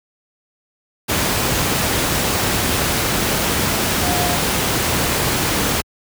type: tone in noise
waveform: sine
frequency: 710 Hz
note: F5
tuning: 28 cents sharp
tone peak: -22 dBFS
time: 4.03-4.37 s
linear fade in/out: 20 ms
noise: pink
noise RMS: -18 dBFS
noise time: 1.08-5.82 s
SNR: -7 dB
effects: high-pass 60 Hz 12 dB/octave